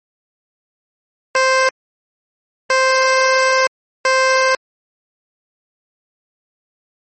15% pulse tone bursts at uneven times, 523.3 Hz, C5, in tune, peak -5 dBFS, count 3, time 1.35-1.69 / 2.7-3.67 / 4.05-4.55 s, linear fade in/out 2 ms, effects low-pass 12000 Hz 12 dB/octave + MP3 32 kbps

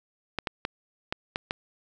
clicks, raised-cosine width 0.3 ms, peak -12 dBFS, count 6, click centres 0.387 / 0.472 / 0.651 / 1.125 / 1.359 / 1.509 s, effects none

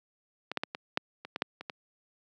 clicks, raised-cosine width 0.3 ms, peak -18 / -12 / -14 / -19 / -9 / -25 / -17 / -10 / -25 / -20 dBFS, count 10, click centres 0.516 / 0.573 / 0.635 / 0.749 / 0.974 / 1.25 / 1.361 / 1.421 / 1.61 / 1.698 s, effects high-pass 200 Hz 12 dB/octave

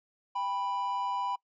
triangle tone pair together, 795 / 987.2 Hz, G5 / B5, +24 / -1 cents, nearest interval major third, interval 375 cents, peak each -34 / -29 dBFS, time 0.35-1.36 s, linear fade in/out 10 ms, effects noise-tail reverb RT60 0.1 s tail -24 dB re dry + resampled to 16000 Hz

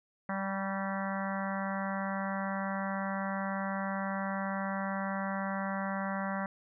harmonic tone with a mistuned harmonic, 194.7 Hz, G3, 12 cents flat, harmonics 1 / 3 / 4 / 5 / 6 / 7 / 8 / 9 / 10, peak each -35 / -40 / -41 / -42 / -43 / -43 / -44 / -45 / -45 dBFS, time 0.29-6.46 s, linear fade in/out 2 ms, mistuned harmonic 6, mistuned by -33 cents, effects none

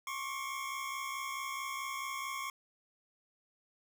25% pulse tone pair together, 1078.4 / 1143 Hz, C#6 / D6, -48 / -47 cents, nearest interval minor second, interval 101 cents, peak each -35 / -39 dBFS, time 0.07-2.5 s, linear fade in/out 2 ms, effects none

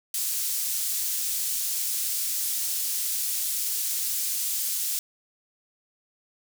pink high-pass noise, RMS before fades -28 dBFS, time 0.14-4.99 s, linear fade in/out 2 ms, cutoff 7000 Hz, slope 12 dB/octave, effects none

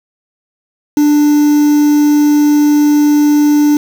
triangle tone with quantisation, 295.2 Hz, D4, 9 cents sharp, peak -4 dBFS, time 0.97-3.77 s, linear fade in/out 2 ms, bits 4, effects none

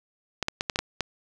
clicks, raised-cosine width 0.2 ms, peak -9 dBFS, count 7, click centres 0.427 / 0.484 / 0.609 / 0.698 / 0.759 / 0.79 / 1.007 s, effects none

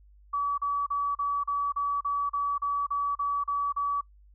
sine tone bursts, 1143 Hz, D6, 47 cents flat, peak -25 dBFS, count 13, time 0.33-4.012 s, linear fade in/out 10 ms, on 250 ms, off 36 ms, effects noise-tail reverb RT60 0.1 s tail -23 dB re dry + added 50 Hz sine -53 dBFS peak until 4.34 s

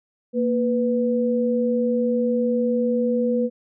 sine tone pair together, 233.1 / 493.9 Hz, A#3 / B4, 0 / 0 cents, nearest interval octave + minor second, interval 1300 cents, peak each -21 dBFS, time 0.33-3.5 s, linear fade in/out 50 ms, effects none

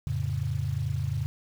sine chord, F augmented, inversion none, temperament equal, 87.31 / 110 / 138.59 Hz, F2 / A2 / C#3, 0 / 0 / 0 cents, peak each -32 / -31 / -30 dBFS, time 0.07-1.26 s, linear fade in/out 0 ms, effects 8-bit

